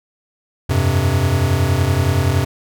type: chord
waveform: square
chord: F suspended second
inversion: none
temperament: equal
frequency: 87.31 / 98 / 130.81 Hz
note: F2 / G2 / C3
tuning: 0 / 0 / 0 cents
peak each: -19 dBFS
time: 0.69-2.45 s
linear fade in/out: 10 ms
effects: none